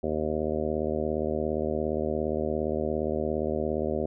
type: harmonic tone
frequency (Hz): 77.3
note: D#2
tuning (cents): -11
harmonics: 1 / 2 / 3 / 4 / 5 / 6 / 7 / 8 / 9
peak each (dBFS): -36 / -39 / -33 / -37 / -31 / -36 / -33 / -35 / -40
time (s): 0.03-4.06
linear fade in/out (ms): 5
effects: none